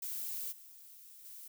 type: noise with level steps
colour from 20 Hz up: violet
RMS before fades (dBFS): -40 / -55 / -50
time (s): 0.02-1.48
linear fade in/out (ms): 5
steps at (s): 0.51 / 1.24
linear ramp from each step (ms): 20
effects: none